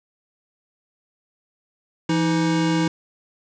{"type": "tone pair together", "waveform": "square", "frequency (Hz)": [168.08, 317.3], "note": ["E3", "D#4"], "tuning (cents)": [34, 34], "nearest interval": "major seventh", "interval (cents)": 1100, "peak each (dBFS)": [-22, -21], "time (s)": [2.09, 2.88], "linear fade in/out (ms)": 5, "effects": ["resampled to 16000 Hz", "7-bit"]}